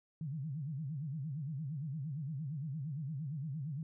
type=tone with vibrato; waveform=sine; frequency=146.1 Hz; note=D3; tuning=9 cents flat; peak=-37 dBFS; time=0.21-3.83 s; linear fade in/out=2 ms; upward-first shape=sine; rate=8.7 Hz; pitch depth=210 cents each way; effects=none